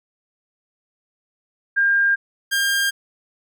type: tone pair in turn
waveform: sine / sawtooth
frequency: 1605 / 1605 Hz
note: G6 / G6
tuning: +40 / +40 cents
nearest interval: unison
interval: 0 cents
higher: neither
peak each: -14 dBFS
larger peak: neither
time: 1.76-2.16 / 2.51-2.91 s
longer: neither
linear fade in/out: 20 ms
effects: none